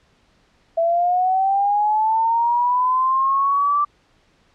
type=linear sweep; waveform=sine; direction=up; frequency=659.3 to 1174.7 Hz; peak=-15 dBFS; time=0.77-3.85 s; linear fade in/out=10 ms; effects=pink hiss -59 dBFS RMS until 4.54 s + low-pass 5000 Hz 12 dB/octave